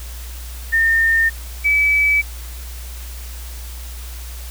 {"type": "tone pair in turn", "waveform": "sine", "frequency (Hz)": [1818, 2295], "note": ["A#6", "D7"], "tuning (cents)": [-44, -40], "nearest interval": "major third", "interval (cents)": 404, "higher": "second", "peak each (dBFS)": -12, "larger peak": "neither", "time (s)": [[0.72, 1.3], [1.64, 2.22]], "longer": "neither", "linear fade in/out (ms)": 20, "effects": ["added 60 Hz sine -29 dBFS peak until 4.5 s", "white hiss -38 dBFS RMS until 4.5 s"]}